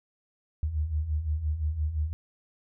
sine beating tone pair, 72.7 / 78.5 Hz, D2 / D#2, -17 / +16 cents, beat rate 5.8 Hz, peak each -33 / -27 dBFS, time 0.63-2.13 s, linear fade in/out 0 ms, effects none

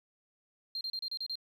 sine tone bursts, 4186 Hz, C8, in tune, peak -33 dBFS, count 7, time 0.75-1.355 s, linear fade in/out 2 ms, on 59 ms, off 32 ms, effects tanh soft clip ceiling -30 dBFS + 11-bit

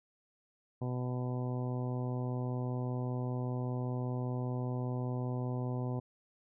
harmonic tone, 125.1 Hz, B2, 23 cents sharp, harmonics 1 / 2 / 3 / 4 / 5 / 6 / 7 / 8, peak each -34 / -40 / -44 / -46 / -48 / -50 / -51 / -52 dBFS, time 0.81-6 s, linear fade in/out 10 ms, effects none

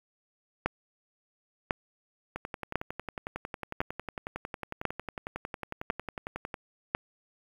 two click trains, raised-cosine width 0.5 ms, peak -20 / -11 dBFS, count 47 / 7, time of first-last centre 2.36-6.542 / 0.66-6.949 s, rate 11 / 0.954 Hz, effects 8-bit

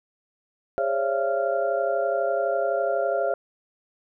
sine tone cluster, 409.7 / 542 / 574 / 677 / 1389 Hz, G#4 / C#5 / D5 / E5 / F6, -24 / -39 / -40 / +46 / -10 cents, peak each -30 / -26 / -30 / -25 / -34 dBFS, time 0.78-3.34 s, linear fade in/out 0 ms, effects none

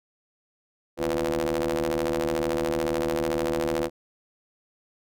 sawtooth ring-modulated tone, 77.78 Hz, D#2, in tune, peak -17 dBFS, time 0.97-3.9 s, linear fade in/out 50 ms, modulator 421 Hz, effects none

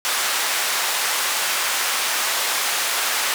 pink band-pass noise, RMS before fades -22 dBFS, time 0.05-3.34 s, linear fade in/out 0 ms, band 1000 to 15000 Hz, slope 12 dB/octave, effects none

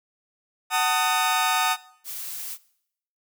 sawtooth chord, D# diminished, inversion first, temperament just, 746.7 / 896 / 1244.5 Hz, F#5 / A5 / D#6, +16 / +31 / 0 cents, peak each -21 dBFS, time 0.7-1.77 s, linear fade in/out 50 ms
blue noise, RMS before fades -34 dBFS, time 2.04-2.58 s, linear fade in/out 50 ms
effects noise-tail reverb RT60 0.7 s tail -20 dB re dry

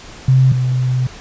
sine tone pair in turn, 130.81 / 127.31 Hz, C3 / C3, 0 / -47 cents, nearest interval unison, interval 47 cents, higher first, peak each -7 / -13 dBFS, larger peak first, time 0.28-0.52 / 0.52-1.07 s, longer second, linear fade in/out 5 ms, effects pink hiss -36 dBFS RMS until 1.2 s + resampled to 16000 Hz

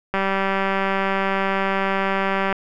click train, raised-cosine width 0.5 ms, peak -7 dBFS, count 464, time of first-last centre 0.14-2.527 s, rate 194 Hz, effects none

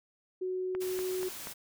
sine tone, 370 Hz, F#4, in tune, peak -31 dBFS, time 0.41-1.29 s, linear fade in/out 10 ms
click train, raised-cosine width 0.5 ms, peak -26 dBFS, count 4, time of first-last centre 0.75-1.471 s, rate 4.16 Hz
white noise, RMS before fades -43 dBFS, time 0.8-1.54 s, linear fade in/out 20 ms
effects none

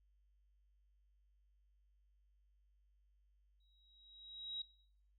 sine tone with exponential growth, 3833 Hz, A#7, 47 cents sharp, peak -40 dBFS, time 3.6-4.62 s, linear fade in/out 5 ms, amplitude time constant 220 ms, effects noise-tail reverb RT60 0.6 s tail -19 dB re dry + added 50 Hz sine -70 dBFS peak until 5.18 s

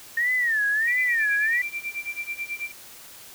sine tone with vibrato, 1827 Hz, A#6, 35 cents flat, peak -20 dBFS, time 0.17-1.62 s, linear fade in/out 5 ms, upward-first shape sine, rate 1.5 Hz, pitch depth 170 cents each way
sine tone with tremolo, 2357 Hz, D7, 6 cents sharp, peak -26 dBFS, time 0.87-2.72 s, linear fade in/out 10 ms, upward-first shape sine, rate 9.2 Hz, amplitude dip 90%
effects white hiss -45 dBFS RMS until 3.34 s

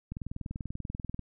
click train, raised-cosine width 5 ms, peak -24 dBFS, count 23, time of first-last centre 0.12-1.193 s, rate 20.5 Hz, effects none

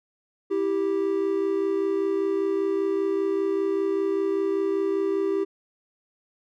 triangle tone pair together, 326.9 / 392 Hz, E4 / G4, -14 / 0 cents, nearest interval minor third, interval 314 cents, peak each -26 / -21 dBFS, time 0.5-5.45 s, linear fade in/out 20 ms, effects none

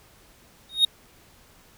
triangle tone with exponential growth, 3729 Hz, A#7, in tune, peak -10 dBFS, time 0.69-0.85 s, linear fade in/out 5 ms, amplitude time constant 34 ms, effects pink hiss -55 dBFS RMS until 1.77 s

